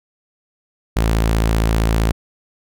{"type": "tone", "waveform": "sawtooth", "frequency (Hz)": 55.3, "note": "A1", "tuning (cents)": 9, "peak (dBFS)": -10, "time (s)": [0.96, 2.12], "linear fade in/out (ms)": 10, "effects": []}